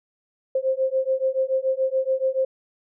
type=beating tone pair; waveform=sine; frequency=523.3 / 530.3 Hz; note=C5 / C5; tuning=0 / +23 cents; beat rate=7 Hz; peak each=-23 dBFS; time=0.55-2.45 s; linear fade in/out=5 ms; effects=none